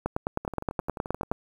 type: two click trains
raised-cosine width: 1 ms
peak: -21 / -12 dBFS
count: 11 / 13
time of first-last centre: 0.45-1.32 / 0.06-1.315 s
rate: 11.5 / 9.56 Hz
effects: 8-bit